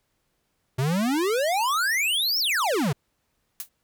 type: exponential two-way sweep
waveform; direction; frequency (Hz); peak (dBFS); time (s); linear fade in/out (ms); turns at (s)
square; up then down; 123.47 to 5588 to 123.47; -22; 0.78-2.93; 10; 2.39
type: noise with exponential decay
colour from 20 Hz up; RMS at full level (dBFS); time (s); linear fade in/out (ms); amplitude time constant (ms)
blue; -28; 3.6-3.69; 0; 19
effects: pink hiss -73 dBFS RMS until 3.83 s